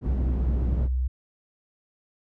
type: low-pass noise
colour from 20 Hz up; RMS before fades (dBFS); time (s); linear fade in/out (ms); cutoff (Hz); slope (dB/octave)
white; -31; 0.01-0.89; 50; 190; 12
type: tone with pitch glide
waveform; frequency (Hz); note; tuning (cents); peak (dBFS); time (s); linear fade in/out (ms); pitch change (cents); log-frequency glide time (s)
sine; 63 to 63.44; B1 to B1; +35 to +47; -22; 0.06-1.08; 10; +12; 0.54-0.74
effects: none